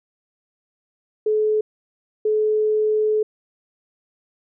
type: tone bursts at uneven times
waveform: sine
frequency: 429.1 Hz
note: A4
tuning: 43 cents flat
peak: -16 dBFS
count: 2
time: 1.26-1.61 / 2.25-3.23 s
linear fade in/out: 5 ms
effects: none